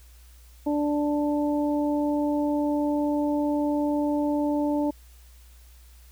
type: harmonic tone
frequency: 293.7 Hz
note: D4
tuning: in tune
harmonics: 1 / 2 / 3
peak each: -23 / -29 / -33 dBFS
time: 0.66-4.91 s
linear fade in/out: 10 ms
effects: added 60 Hz sine -48 dBFS peak until 6.11 s + white hiss -58 dBFS RMS until 6.11 s